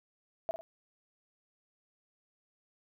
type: tone with echo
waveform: sine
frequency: 659.3 Hz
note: E5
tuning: in tune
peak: -29 dBFS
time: 0.49-0.51 s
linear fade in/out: 0 ms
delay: 50 ms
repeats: 2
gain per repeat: -9 dB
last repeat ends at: 0.61 s
effects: none

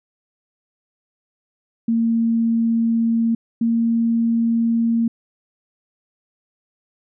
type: tone pair in turn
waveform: sine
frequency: 229.1 / 230.4 Hz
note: A#3 / A#3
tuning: -30 / -20 cents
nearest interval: unison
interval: 10 cents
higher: second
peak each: -15 dBFS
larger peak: neither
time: 1.88-3.35 / 3.61-5.08 s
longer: neither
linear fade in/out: 5 ms
effects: none

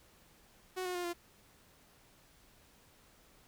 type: tone with pitch steps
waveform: sawtooth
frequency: 370 / 362 / 354.1 / 346.4 Hz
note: F#4 / F#4 / F4 / F4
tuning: 0 / -38 / +24 / -14 cents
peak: -32 dBFS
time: 0.76-1.136 s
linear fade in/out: 20 ms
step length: 94 ms
effects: pink hiss -64 dBFS RMS until 3.47 s

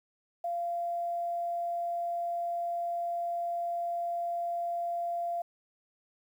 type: tone with quantisation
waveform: sine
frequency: 690 Hz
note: F5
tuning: 21 cents flat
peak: -30 dBFS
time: 0.44-5.42 s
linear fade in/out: 5 ms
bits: 10
effects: none

